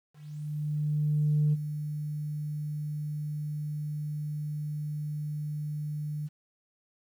sine tone with ADSR envelope, 150 Hz, D3, 37 cents sharp, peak -20 dBFS, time 0.13-6.29 s, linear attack 1400 ms, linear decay 31 ms, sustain -11 dB, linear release 30 ms, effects tanh soft clip ceiling -18 dBFS + 10-bit

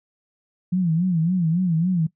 sine tone with vibrato, 172.3 Hz, F3, 23 cents flat, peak -17 dBFS, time 0.72-2.07 s, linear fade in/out 10 ms, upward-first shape sine, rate 3.6 Hz, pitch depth 140 cents each way, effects noise-tail reverb RT60 0.1 s tail -19 dB re dry

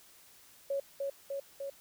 sine tone with echo, 554.4 Hz, C#5, in tune, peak -30 dBFS, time 0.7-0.8 s, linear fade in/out 5 ms, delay 300 ms, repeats 3, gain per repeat -2 dB, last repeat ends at 1.7 s, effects white hiss -59 dBFS RMS until 1.8 s

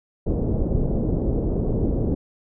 pink low-pass noise, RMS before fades -22 dBFS, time 0.26-2.15 s, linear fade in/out 10 ms, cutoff 500 Hz, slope 24 dB/octave, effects none

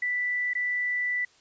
sine tone with dropouts, 1975.5 Hz, B6, in tune, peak -25 dBFS, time 0.02-1.25 s, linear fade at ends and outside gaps 5 ms, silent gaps 0.535-0.551 s, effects white hiss -60 dBFS RMS until 1.4 s + resampled to 16000 Hz

